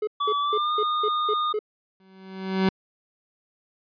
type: tone bursts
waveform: triangle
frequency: 424.9 Hz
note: G#4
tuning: 40 cents sharp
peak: -21 dBFS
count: 7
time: 0.02-1.591 s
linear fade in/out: 5 ms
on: 53 ms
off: 200 ms
type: tone with pitch glide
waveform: square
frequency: 1148 to 1223.3 Hz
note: D6 to D#6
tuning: -40 to -30 cents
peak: -23 dBFS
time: 0.2-1.53 s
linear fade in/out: 10 ms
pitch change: +110 cents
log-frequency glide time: 0.4-0.73 s
type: tone with exponential growth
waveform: 30% pulse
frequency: 190 Hz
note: F#3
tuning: 46 cents sharp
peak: -14 dBFS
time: 2-2.69 s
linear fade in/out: 2 ms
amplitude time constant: 150 ms
effects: resampled to 11025 Hz